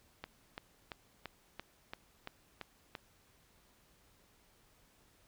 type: click train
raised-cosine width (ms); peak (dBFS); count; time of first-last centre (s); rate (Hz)
0.3; -26; 9; 0.24-2.952; 2.95
effects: pink hiss -68 dBFS RMS until 5.27 s

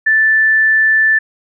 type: tone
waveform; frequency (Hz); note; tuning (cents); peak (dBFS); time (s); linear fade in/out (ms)
sine; 1760; A6; 0; -8; 0.06-1.19; 10
effects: none

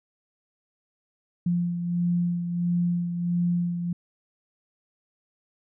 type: beating tone pair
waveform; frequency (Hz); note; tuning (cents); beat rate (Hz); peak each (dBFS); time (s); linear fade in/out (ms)
sine; 174 / 175.5; F3 / F3; -6 / +9; 1.5; -23 / -32; 1.46-3.93; 5
effects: none

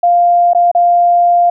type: tone with dropouts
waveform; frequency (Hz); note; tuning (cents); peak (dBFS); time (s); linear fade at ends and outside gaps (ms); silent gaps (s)
sine; 698.5; F5; 0; -6; 0.03-1.5; 5; 0.534-0.548 / 0.715-0.749
effects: none

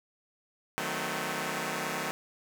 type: chord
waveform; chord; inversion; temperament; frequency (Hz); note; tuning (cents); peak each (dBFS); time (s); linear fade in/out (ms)
5% pulse; D# diminished seventh; none; equal with one note detuned; 155.56 / 185 / 220 / 256.7; D#3 / F#3 / A3 / C4; 0 / 0 / 0 / -33; -26; 0.78-2.11; 0
effects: none

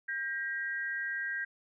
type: tone pair together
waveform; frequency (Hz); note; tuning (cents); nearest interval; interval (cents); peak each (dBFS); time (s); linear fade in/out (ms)
sine; 1599 / 1900.4; G6 / A#6; +34 / +33; minor third; 299; -34 / -37; 0.08-1.45; 10
effects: none

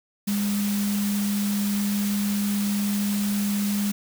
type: tone in noise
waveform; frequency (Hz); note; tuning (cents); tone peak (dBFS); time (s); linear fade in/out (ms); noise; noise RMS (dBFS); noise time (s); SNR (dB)
sine; 203.8; G#3; -32; -22; 0.27-3.92; 10; white; -33; 0.27-3.92; +8
effects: none

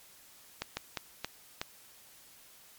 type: slowing click train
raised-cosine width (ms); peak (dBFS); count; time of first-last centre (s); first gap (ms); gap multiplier
0.2; -16; 5; 0.62-1.615; 150; 1.35
effects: white hiss -57 dBFS RMS until 2.78 s + MP3 96 kbps

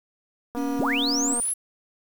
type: click train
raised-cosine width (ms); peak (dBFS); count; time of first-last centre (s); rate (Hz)
1; -21; 204; 0.55-1.399; 239
type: tone with vibrato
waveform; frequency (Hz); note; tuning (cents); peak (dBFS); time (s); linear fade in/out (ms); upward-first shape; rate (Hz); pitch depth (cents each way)
sine; 277.2; C#4; 0; -25; 0.56-1.35; 20; sine; 2.3; 12
type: linear sweep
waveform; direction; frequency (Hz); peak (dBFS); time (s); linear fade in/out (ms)
sine; up; 39.26 to 11175; -23; 0.79-1.54; 10
effects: 7-bit

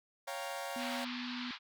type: chord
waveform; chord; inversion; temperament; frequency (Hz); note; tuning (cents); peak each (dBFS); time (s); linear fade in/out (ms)
sawtooth; G half-diminished seventh; second; equal; 554.4 / 698.5 / 784 / 932.3; Db5 / F5 / G5 / Bb5; 0 / 0 / 0 / 0; -39 / -40 / -42 / -42; 0.27-1.05; 10
type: tone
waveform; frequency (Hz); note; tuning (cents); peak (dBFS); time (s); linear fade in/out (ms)
sine; 246.9; B3; 0; -40; 0.76-1.51; 2
type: band-pass noise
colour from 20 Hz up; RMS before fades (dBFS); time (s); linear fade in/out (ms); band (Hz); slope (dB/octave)
white; -44; 0.77-1.59; 50; 860 to 4500; 48
effects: none

